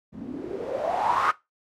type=noise with low-pass filter sweep; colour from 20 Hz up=blue; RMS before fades=-27 dBFS; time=0.12-1.32 s; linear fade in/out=20 ms; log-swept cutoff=210 to 1300 Hz; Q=7.7; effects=noise-tail reverb RT60 0.2 s tail -18 dB re dry